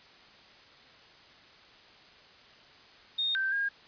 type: tone with pitch steps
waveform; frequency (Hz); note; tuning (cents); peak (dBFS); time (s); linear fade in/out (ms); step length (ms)
sine; 3690 / 1559 / 1622; A#7 / G6 / G#6; -18 / -10 / -41; -27; 3.18-3.69; 10; 170
effects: white hiss -55 dBFS RMS until 3.87 s + resampled to 11025 Hz